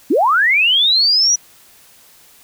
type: linear sweep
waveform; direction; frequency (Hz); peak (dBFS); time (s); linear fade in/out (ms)
sine; up; 233.1 to 5920; -10; 0.1-1.36; 10
effects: white hiss -47 dBFS RMS until 2.43 s